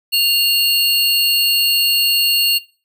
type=tone pair together; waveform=square; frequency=2794 / 4365 Hz; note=F7 / C#8; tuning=0 / -28 cents; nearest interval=minor sixth; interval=772 cents; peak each=-16 dBFS; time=0.12-2.59 s; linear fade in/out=20 ms; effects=noise-tail reverb RT60 0.4 s tail -21 dB re dry